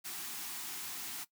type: band-stop noise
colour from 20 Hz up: white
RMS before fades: -42 dBFS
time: 0.04-1.25 s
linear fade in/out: 20 ms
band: 410 to 680 Hz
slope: 96 dB/octave
effects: noise-tail reverb RT60 0.1 s tail -18 dB re dry + high-pass 150 Hz 12 dB/octave